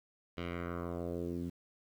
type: tone with low-pass filter sweep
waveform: 10% pulse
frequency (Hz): 86.6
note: F2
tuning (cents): -14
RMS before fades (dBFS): -39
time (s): 0.37-1.5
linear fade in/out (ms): 10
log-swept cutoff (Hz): 3200 to 230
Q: 1.9
effects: 10-bit